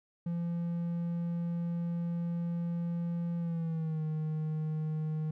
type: tone with pitch glide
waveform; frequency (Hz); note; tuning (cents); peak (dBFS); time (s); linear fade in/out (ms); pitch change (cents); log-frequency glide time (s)
triangle; 170.8 to 155.72; F3 to D#3; -38 to +2; -29; 0.26-5.31; 5; -160; 3.38-4.03
effects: none